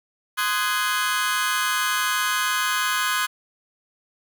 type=chord; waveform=sawtooth; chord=Ab dominant seventh; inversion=first; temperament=just; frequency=1038.3 / 1245.9 / 1495.1 / 1661.2 Hz; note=C6 / Eb6 / Gb6 / Ab6; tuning=-14 / +2 / +18 / 0 cents; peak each=-23 dBFS; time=0.37-3.27 s; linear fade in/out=20 ms; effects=none